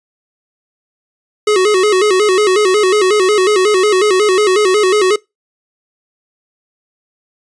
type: tone with vibrato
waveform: square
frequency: 396.4 Hz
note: G4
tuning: 19 cents sharp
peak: -9 dBFS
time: 1.47-5.16 s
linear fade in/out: 5 ms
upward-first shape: square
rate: 5.5 Hz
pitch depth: 110 cents each way
effects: noise-tail reverb RT60 0.2 s tail -23 dB re dry + resampled to 22050 Hz